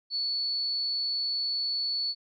sine tone, 4435 Hz, C#8, in tune, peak -27 dBFS, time 0.1-2.15 s, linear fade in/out 50 ms, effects none

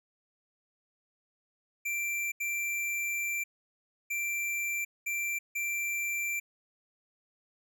square tone bursts at uneven times, 2353 Hz, D7, 3 cents sharp, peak -31 dBFS, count 5, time 1.85-2.32 / 2.4-3.44 / 4.1-4.85 / 5.06-5.39 / 5.55-6.4 s, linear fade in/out 10 ms, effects none

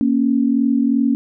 sine tone pair together, 234.4 / 277.2 Hz, A#3 / C#4, +10 / 0 cents, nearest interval minor third, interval 290 cents, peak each -16 dBFS, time 0.01-1.15 s, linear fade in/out 0 ms, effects none

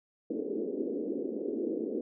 white band-pass noise, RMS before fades -34 dBFS, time 0.3-2.01 s, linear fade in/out 5 ms, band 230 to 460 Hz, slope 48 dB/octave, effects none

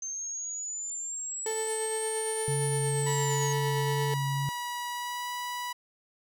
sine exponential two-way sweep, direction up then down, 6272 to 9397 to 6470 Hz, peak -33 dBFS, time 0.02-3.53 s, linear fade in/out 5 ms, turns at 2.68 s
35% pulse tone with tremolo, 440 Hz, A4, in tune, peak -28 dBFS, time 1.46-4.14 s, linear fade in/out 2 ms, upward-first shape sine, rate 8.7 Hz, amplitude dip 25%
sine tone with vibrato, 138.59 Hz, C#3, in tune, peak -28 dBFS, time 2.48-4.49 s, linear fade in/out 0 ms, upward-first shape triangle, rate 2.1 Hz, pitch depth 17 cents each way
sawtooth tone with pitch glide, 970 to 980.1 Hz, B5 to B5, -31 to -13 cents, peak -29 dBFS, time 3.06-5.73 s, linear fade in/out 10 ms, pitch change +18 cents, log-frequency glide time 4.9-5.31 s
effects none

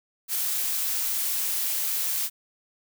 blue noise, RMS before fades -27 dBFS, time 0.28-2.3 s, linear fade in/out 50 ms, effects none

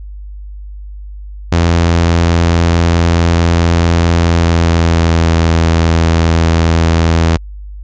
sawtooth tone with pitch glide, 84.6 to 82.52 Hz, E2 to E2, +45 to +2 cents, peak -4 dBFS, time 1.52-7.37 s, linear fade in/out 5 ms, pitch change -43 cents, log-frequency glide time 4.22-5.38 s, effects added 50 Hz sine -25 dBFS peak until 7.83 s + resampled to 16000 Hz

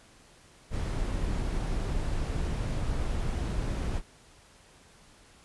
brown noise, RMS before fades -30 dBFS, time 0.7-4.02 s, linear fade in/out 50 ms, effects pink hiss -57 dBFS RMS until 5.44 s + resampled to 24000 Hz

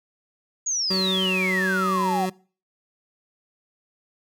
sine exponential sweep, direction down, 6810 to 720 Hz, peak -22 dBFS, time 0.66-2.26 s, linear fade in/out 10 ms
25% pulse tone with vibrato, 187.6 Hz, F#3, 24 cents sharp, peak -20 dBFS, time 0.9-2.3 s, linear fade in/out 10 ms, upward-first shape square, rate 1.4 Hz, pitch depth 9 cents each way
effects noise-tail reverb RT60 0.4 s tail -23 dB re dry

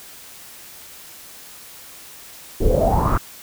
brown noise with low-pass filter sweep, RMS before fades -17 dBFS, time 2.6-3.18 s, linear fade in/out 10 ms, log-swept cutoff 390 to 1400 Hz, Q 8.9, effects white hiss -41 dBFS RMS until 3.42 s

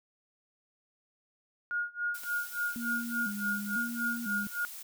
sine tone with tremolo, 1431 Hz, F6, 42 cents sharp, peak -28 dBFS, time 1.71-4.65 s, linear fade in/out 0 ms, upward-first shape sine, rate 3.5 Hz, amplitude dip 95%
blue noise, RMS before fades -44 dBFS, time 2.14-4.83 s, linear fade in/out 10 ms
clicks, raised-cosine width 0.2 ms, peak -33 dBFS, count 2, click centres 2.235 / 2.239 s
sine tone with vibrato, 220 Hz, A3, in tune, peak -35 dBFS, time 2.76-4.47 s, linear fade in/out 0 ms, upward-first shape square, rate 1 Hz, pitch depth 120 cents each way
effects none

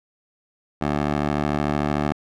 15% pulse tone with band-pass filter, 73.42 Hz, D2, in tune, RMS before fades -23 dBFS, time 0.81-2.13 s, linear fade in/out 10 ms, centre 640 Hz, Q 0.51, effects none

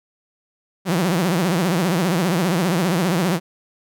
sawtooth tone with vibrato, 176.6 Hz, F3, 20 cents sharp, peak -13 dBFS, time 0.85-3.4 s, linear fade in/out 50 ms, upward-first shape triangle, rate 15 Hz, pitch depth 220 cents each way, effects none

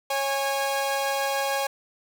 sawtooth tone pair together, 550 / 821.7 Hz, C#5 / G#5, -14 / -19 cents, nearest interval perfect fifth, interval 695 cents, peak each -23 dBFS, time 0.1-1.67 s, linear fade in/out 5 ms, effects none

